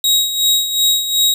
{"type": "tone with tremolo", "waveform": "sawtooth", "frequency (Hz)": 3804, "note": "A#7", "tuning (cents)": 34, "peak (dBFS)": -7, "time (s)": [0.04, 1.34], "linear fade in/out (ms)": 2, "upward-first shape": "sine", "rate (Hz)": 2.7, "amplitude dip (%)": 65, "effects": []}